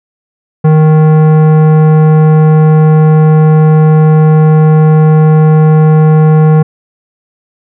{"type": "tone with tanh clipping", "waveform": "sine", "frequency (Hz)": 155.56, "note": "D#3", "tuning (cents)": 0, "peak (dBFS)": -4, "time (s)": [0.64, 6.63], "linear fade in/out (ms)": 10, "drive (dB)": 15, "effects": []}